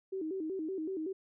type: tone with vibrato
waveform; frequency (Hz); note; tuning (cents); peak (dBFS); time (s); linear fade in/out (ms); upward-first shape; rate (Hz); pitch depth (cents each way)
sine; 346.8; F4; -12; -34; 0.12-1.13; 10; square; 5.3; 170
effects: none